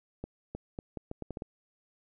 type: accelerating click train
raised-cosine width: 2 ms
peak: -24 dBFS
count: 9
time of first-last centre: 0.24-1.421 s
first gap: 310 ms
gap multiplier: 0.77
effects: none